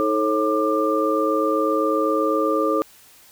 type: tone cluster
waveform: sine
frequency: 316 / 436.3 / 544 / 1192 Hz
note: D#4 / A4 / C#5 / D6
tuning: +27 / -15 / -33 / +25 cents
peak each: -23 dBFS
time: 0-2.82 s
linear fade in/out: 0 ms
effects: white hiss -50 dBFS RMS until 3.31 s